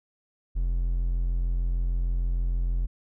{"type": "tone", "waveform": "triangle", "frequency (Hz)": 43.26, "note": "F1", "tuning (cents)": -16, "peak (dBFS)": -21, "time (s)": [0.55, 2.87], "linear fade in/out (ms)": 20, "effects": []}